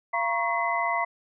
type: tone cluster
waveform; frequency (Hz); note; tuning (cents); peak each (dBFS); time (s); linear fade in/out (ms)
sine; 687 / 948 / 1102 / 2030; F5 / A#5 / C#6 / B6; -29 / +29 / -11 / +47; -29; 0.13-1.05; 10
effects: none

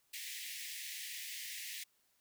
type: high-pass noise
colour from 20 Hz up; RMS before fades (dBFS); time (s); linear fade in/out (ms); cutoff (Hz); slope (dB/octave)
pink; -45; 0.13-1.84; 10; 1800; 96
effects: white hiss -75 dBFS RMS until 2.2 s

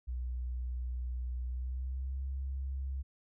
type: tone with pitch glide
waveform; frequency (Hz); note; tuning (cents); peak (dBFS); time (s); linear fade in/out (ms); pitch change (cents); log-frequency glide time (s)
sine; 61.74 to 66.94; B1 to C2; 0 to +40; -34; 0.07-3.03; 20; +140; 1.45-2.23
effects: none

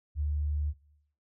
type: tone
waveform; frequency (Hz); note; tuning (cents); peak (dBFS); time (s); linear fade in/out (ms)
sine; 74; D2; +14; -27; 0.15-0.74; 50
effects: noise-tail reverb RT60 0.8 s tail -22 dB re dry

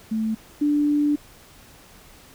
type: tone pair in turn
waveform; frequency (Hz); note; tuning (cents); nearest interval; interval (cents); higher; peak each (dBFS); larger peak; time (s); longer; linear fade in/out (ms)
sine; 220 / 293.7; A3 / D4; 0 / 0; perfect fourth; 500; second; -21 / -17; second; 0.11-0.35 / 0.61-1.16; second; 10
effects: pink hiss -49 dBFS RMS until 2.34 s

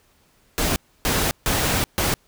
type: noise bursts at uneven times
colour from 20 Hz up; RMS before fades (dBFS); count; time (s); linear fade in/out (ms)
pink; -21; 4; 0.58-0.76 / 1.05-1.31 / 1.46-1.84 / 1.98-2.14; 0
effects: pink hiss -60 dBFS RMS until 2.27 s

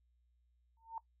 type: tone with exponential growth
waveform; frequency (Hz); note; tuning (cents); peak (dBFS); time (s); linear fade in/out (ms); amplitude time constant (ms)
sine; 906; A#5; -50; -36; 0.77-0.98; 2; 44
effects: noise-tail reverb RT60 0.1 s tail -19 dB re dry + added 60 Hz sine -70 dBFS peak until 1.2 s

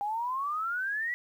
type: exponential sweep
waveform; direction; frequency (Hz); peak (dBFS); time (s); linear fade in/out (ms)
sine; up; 801 to 1971; -29; 0.01-1.14; 0
effects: 10-bit

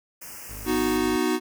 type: band-stop noise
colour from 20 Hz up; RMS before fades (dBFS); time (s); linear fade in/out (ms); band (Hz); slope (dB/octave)
white; -40; 0.21-0.98; 10; 2900 to 4900; 96
type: tone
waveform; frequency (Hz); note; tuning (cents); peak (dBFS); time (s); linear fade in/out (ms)
30% pulse; 51.3; G#1; -21; -35; 0.49-1.17; 10
type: chord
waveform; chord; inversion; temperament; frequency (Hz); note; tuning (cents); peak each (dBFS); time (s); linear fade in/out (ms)
square; B major; none; equal; 246.9 / 311.1 / 370; B3 / D#4 / F#4; 0 / 0 / 0; -28 / -26 / -26; 0.65-1.4; 50
effects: none

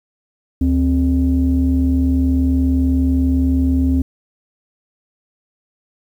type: tone pair together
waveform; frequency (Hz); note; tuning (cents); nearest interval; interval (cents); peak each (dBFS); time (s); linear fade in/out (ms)
sine; 74.07 / 262.6; D2 / C4; +15 / +6; octave + minor seventh; 2191; -14; 0.61-4.02; 5
effects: tanh soft clip ceiling -7 dBFS + 8-bit

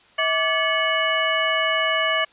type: tone cluster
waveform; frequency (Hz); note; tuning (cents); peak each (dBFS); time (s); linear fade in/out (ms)
sine; 643 / 1160 / 1716 / 2205 / 2947; E5 / D6 / A6 / C#7 / F#7; -43 / -22 / -44 / -10 / -8; -25; 0.18-2.25; 10
effects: white hiss -54 dBFS RMS until 2.32 s + resampled to 8000 Hz

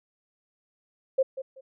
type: tone with echo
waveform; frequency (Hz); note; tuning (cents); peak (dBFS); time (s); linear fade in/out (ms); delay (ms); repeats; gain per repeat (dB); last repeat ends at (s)
sine; 530; C5; +22; -18; 1.18-1.23; 10; 190; 2; -13; 1.61
effects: none

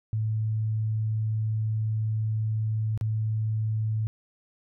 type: tone with dropouts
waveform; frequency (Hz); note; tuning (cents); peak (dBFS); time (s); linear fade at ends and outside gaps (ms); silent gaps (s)
sine; 109.3; A2; -11; -24; 0.13-4.07; 0; 2.976-3.011
effects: none

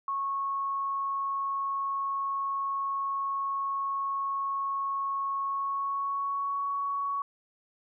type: tone with pitch glide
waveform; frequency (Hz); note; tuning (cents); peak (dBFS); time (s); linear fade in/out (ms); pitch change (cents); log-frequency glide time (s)
sine; 1100 to 1118.6; C#6 to C#6; -14 to +15; -28; 0.08-7.22; 2; +29; 5.44-6.66
effects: none

